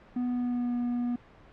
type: tone with pitch glide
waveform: triangle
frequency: 246.9 to 242.2 Hz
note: B3 to B3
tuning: 0 to -34 cents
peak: -25 dBFS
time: 0.16-1.16 s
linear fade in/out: 5 ms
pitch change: -34 cents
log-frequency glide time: 0.27-0.75 s
effects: pink hiss -54 dBFS RMS until 1.52 s + low-pass 2000 Hz 12 dB/octave